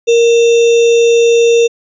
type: tone with sample-and-hold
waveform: sine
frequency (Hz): 466.2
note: A#4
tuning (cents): 0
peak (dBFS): -5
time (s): 0.07-1.68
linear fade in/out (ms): 20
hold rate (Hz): 3150
effects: resampled to 16000 Hz